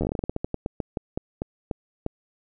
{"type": "slowing click train", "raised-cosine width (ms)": 2, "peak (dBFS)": -13, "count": 21, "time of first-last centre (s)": [0.01, 2.064], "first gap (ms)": 11, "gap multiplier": 1.2, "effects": []}